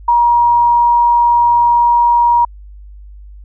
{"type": "tone", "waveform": "sine", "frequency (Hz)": 951, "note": "A#5", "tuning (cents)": 34, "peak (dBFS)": -7, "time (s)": [0.08, 2.45], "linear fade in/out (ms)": 5, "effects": ["added 50 Hz sine -32 dBFS peak until 3.44 s"]}